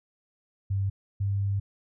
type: tone pair in turn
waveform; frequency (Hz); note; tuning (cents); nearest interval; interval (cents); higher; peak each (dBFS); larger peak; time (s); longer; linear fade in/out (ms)
sine; 98 / 99.37; G2 / G2; 0 / +24; unison; 24; second; -24; neither; 0.7-0.9 / 1.2-1.6; second; 10
effects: none